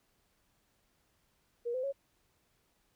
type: tone with pitch steps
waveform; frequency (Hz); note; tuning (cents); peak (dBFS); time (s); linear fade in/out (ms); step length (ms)
sine; 475.1 / 512.1 / 552.1; A#4 / C5 / C#5; +33 / -37 / -7; -32; 1.65-1.926; 20; 92
effects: pink hiss -74 dBFS RMS until 2.95 s